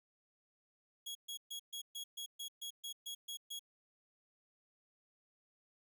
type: tone bursts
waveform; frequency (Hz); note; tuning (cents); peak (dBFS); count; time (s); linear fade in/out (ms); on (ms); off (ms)
sawtooth; 3322; G#7; 0; -39; 12; 1.06-3.594; 10; 92; 130
effects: none

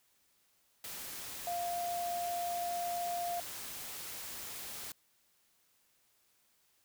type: tone in noise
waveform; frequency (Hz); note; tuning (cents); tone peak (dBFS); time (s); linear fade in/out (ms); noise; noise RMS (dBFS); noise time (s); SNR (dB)
sine; 698.5; F5; 0; -34; 1.47-3.4; 2; white; -44; 0.84-4.92; +7
effects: white hiss -72 dBFS RMS until 6.84 s

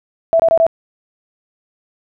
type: tone bursts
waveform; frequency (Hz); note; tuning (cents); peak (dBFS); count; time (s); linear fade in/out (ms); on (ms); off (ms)
sine; 659.3; E5; 0; -8; 4; 0.33-0.666; 0; 66; 24
effects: none

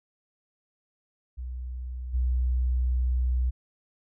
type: tone with level steps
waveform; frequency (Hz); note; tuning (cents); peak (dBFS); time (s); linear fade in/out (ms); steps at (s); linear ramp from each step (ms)
sine; 62.4; B1; +19; -32 / -22; 1.37-3.51; 20; 2.13; 20
effects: none

